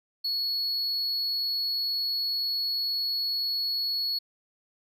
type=tone; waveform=triangle; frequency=4371 Hz; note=C#8; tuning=25 cents flat; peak=-25 dBFS; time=0.24-4.19 s; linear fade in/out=10 ms; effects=none